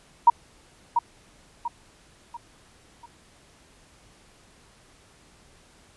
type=tone with echo; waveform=sine; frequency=944 Hz; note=A#5; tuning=22 cents sharp; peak=-9 dBFS; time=0.27-0.3 s; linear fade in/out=5 ms; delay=690 ms; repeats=4; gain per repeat=-8 dB; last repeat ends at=3.06 s; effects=pink hiss -56 dBFS RMS until 5.96 s + resampled to 24000 Hz